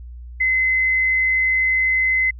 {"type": "tone", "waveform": "sine", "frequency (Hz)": 2048, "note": "C7", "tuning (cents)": -38, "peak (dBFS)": -15, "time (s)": [0.4, 2.31], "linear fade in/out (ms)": 10, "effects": ["added 60 Hz sine -33 dBFS peak until 2.39 s"]}